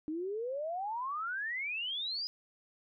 sine exponential sweep, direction up, 300 to 5040 Hz, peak -34 dBFS, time 0.08-2.27 s, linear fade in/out 0 ms, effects none

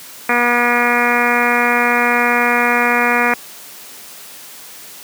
harmonic tone, 241 Hz, B3, 42 cents flat, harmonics 1 / 2 / 3 / 4 / 5 / 6 / 7 / 8 / 9 / 10, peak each -21 / -21 / -21 / -21 / -21 / -21 / -21 / -21 / -21 / -21 dBFS, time 0.29-3.34 s, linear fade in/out 2 ms, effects white hiss -36 dBFS RMS until 5.03 s + high-pass 150 Hz 12 dB/octave

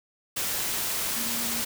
sine tone in noise, 233.1 Hz, A#3, in tune, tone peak -37 dBFS, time 1.16-1.62 s, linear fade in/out 10 ms, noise white, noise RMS -29 dBFS, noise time 0.36-1.65 s, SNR -11 dB, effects none

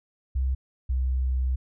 sine tone pair in turn, 65.3 / 64.18 Hz, C2 / C2, -3 / -33 cents, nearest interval unison, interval 30 cents, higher first, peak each -22 dBFS, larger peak neither, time 0.35-0.55 / 0.89-1.56 s, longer second, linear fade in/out 10 ms, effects none

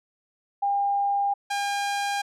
sine / sawtooth tone pair in turn, 803 / 806.3 Hz, G5 / G5, +41 / +49 cents, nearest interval unison, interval 8 cents, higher second, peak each -21 dBFS, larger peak neither, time 0.62-1.34 / 1.5-2.22 s, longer neither, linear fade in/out 10 ms, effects low-pass 9000 Hz 12 dB/octave

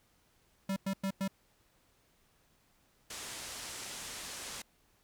square tone bursts, 194 Hz, G3, 18 cents flat, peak -32 dBFS, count 4, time 0.69-1.279 s, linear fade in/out 5 ms, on 73 ms, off 99 ms
white low-pass noise, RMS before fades -44 dBFS, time 3.1-4.62 s, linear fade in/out 5 ms, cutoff 9400 Hz, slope 24 dB/octave
effects pink hiss -70 dBFS RMS until 5.03 s

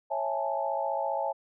sine chord, A major seventh, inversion first, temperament just, 550 / 660 / 825 / 880 Hz, C#5 / E5 / G#5 / A5, -14 / +2 / -12 / 0 cents, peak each -33 dBFS, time 0.1-1.33 s, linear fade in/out 20 ms, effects none

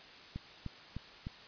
click train, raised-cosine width 5 ms, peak -27 dBFS, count 4, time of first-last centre 0.36-1.269 s, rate 3.3 Hz, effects white hiss -53 dBFS RMS until 1.47 s + resampled to 11025 Hz

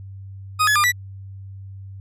40% pulse tone with pitch steps, 1248 / 1700 / 1203 / 1960 Hz, D#6 / G#6 / D6 / B6, +5 / +40 / +41 / -14 cents, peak -14 dBFS, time 0.59-0.922 s, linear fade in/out 20 ms, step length 83 ms, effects added 97 Hz sine -34 dBFS peak until 2 s + resampled to 32000 Hz

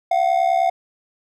triangle ring-modulated tone, 719 Hz, F#5, 50 cents flat, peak -10 dBFS, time 0.11-0.7 s, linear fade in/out 5 ms, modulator 34.9 Hz, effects none

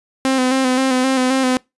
sawtooth tone with vibrato, 259.7 Hz, C4, 13 cents flat, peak -10 dBFS, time 0.25-1.57 s, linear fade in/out 0 ms, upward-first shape square, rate 3.8 Hz, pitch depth 34 cents each way, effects noise-tail reverb RT60 0.2 s tail -24 dB re dry + resampled to 24000 Hz

